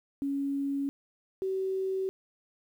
sine tone pair in turn, 278.5 / 381.2 Hz, C#4 / G4, +8 / -48 cents, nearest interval perfect fourth, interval 544 cents, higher second, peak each -28 dBFS, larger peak neither, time 0.22-0.89 / 1.42-2.09 s, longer neither, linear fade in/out 0 ms, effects 10-bit

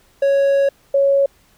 triangle / sine tone pair in turn, 554.4 / 554.4 Hz, C#5 / C#5, 0 / 0 cents, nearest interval unison, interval 0 cents, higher neither, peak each -10 / -11 dBFS, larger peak first, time 0.22-0.69 / 0.94-1.26 s, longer first, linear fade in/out 5 ms, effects pink hiss -55 dBFS RMS until 1.57 s

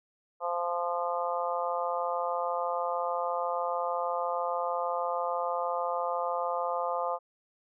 harmonic tone, 173.7 Hz, F3, 9 cents flat, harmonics 3 / 4 / 5 / 6 / 7, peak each -33 / -34 / -35 / -36 / -36 dBFS, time 0.4-7.19 s, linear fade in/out 50 ms, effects none

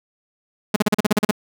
sawtooth tone bursts, 210.5 Hz, G#3, 24 cents sharp, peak -9 dBFS, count 10, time 0.74-1.311 s, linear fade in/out 5 ms, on 22 ms, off 39 ms, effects none

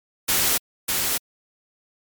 white noise with echo, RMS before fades -20 dBFS, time 0.28-0.58 s, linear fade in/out 10 ms, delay 600 ms, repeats 1, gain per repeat -3 dB, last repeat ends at 1.18 s, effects MP3 96 kbps

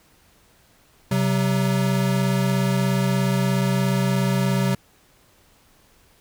square tone pair together, 132.19 / 189.1 Hz, C3 / F#3, +18 / +38 cents, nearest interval tritone, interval 620 cents, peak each -22 dBFS, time 1.11-4.75 s, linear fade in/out 5 ms, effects pink hiss -57 dBFS RMS until 6.2 s

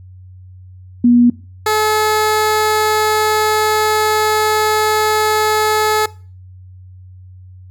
sine / 15% pulse tone pair in turn, 241.1 / 429.6 Hz, B3 / A4, -41 / -41 cents, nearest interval minor seventh, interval 1000 cents, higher second, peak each -6 dBFS, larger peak neither, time 1.04-1.3 / 1.66-6.06 s, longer second, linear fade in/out 5 ms, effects noise-tail reverb RT60 0.4 s tail -21 dB re dry + added 92 Hz sine -35 dBFS peak until 7.7 s

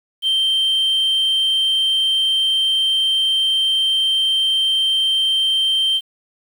sine tone, 3136 Hz, G7, in tune, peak -12 dBFS, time 0.22-6.01 s, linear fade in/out 50 ms, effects tanh soft clip ceiling -13 dBFS + 7-bit

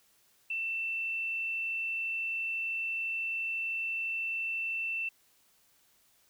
sine tone, 2677 Hz, E7, 26 cents sharp, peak -31 dBFS, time 0.5-5.09 s, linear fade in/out 5 ms, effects white hiss -67 dBFS RMS until 6.29 s

